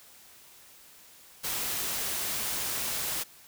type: noise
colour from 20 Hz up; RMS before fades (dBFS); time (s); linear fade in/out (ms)
white; -32; 1.43-3.24; 20
effects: white hiss -54 dBFS RMS until 3.47 s